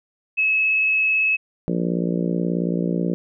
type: tone with vibrato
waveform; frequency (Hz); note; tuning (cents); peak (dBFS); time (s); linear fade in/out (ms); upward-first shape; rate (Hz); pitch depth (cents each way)
sine; 2584; E7; -35; -16; 0.37-1.37; 20; sine; 18; 9
type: harmonic tone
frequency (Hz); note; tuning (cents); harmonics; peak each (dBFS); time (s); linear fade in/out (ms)
58.5; A#1; +7; 3 / 4 / 5 / 6 / 7 / 8 / 9 / 10; -22 / -28 / -28 / -29 / -33 / -31 / -34 / -37; 1.68-3.14; 0
effects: none